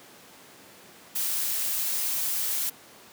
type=noise; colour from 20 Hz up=blue; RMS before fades=-28 dBFS; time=1.15-2.7 s; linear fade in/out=10 ms; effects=pink hiss -50 dBFS RMS until 3.12 s + high-pass 200 Hz 12 dB/octave